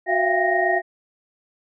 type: tone cluster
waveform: sine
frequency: 366.6 / 667 / 695 / 790 / 1865 Hz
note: F#4 / E5 / F5 / G5 / A#6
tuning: -16 / +20 / -9 / +13 / 0 cents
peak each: -24 / -23 / -23 / -27 / -22 dBFS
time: 0.06-0.82 s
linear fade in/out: 50 ms
effects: none